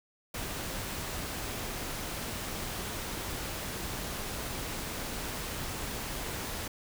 pink noise, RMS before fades -37 dBFS, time 0.34-6.68 s, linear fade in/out 5 ms, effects none

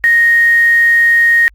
sine tone with quantisation, 1864.7 Hz, A#6, in tune, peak -6 dBFS, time 0.04-1.48 s, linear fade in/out 0 ms, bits 5, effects added 50 Hz sine -41 dBFS peak until 1.54 s + Opus 48 kbps

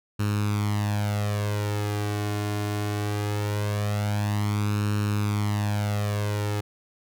sawtooth tone with flanger, 103.8 Hz, G#2, in tune, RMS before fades -26 dBFS, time 0.19-6.61 s, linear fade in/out 10 ms, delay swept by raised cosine 0.73 to 2.83 ms, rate 0.21 Hz, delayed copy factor +0.7, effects none

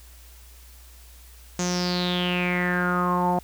sawtooth tone with low-pass filter sweep, 178.5 Hz, F3, 38 cents sharp, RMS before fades -24 dBFS, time 1.59-3.39 s, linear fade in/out 2 ms, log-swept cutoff 6700 to 780 Hz, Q 8, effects added 60 Hz sine -46 dBFS peak until 3.43 s + white hiss -52 dBFS RMS until 3.43 s

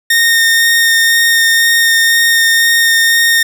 sawtooth tone with vibrato, 1838 Hz, A#6, 25 cents flat, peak -4 dBFS, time 0.1-3.43 s, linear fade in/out 5 ms, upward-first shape sine, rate 2 Hz, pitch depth 8 cents each way, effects none

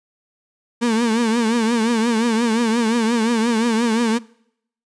35% pulse tone with vibrato, 229.4 Hz, A#3, 28 cents flat, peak -14 dBFS, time 0.81-4.19 s, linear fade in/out 20 ms, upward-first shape triangle, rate 5.7 Hz, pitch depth 110 cents each way, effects noise-tail reverb RT60 0.7 s tail -23 dB re dry + resampled to 22050 Hz

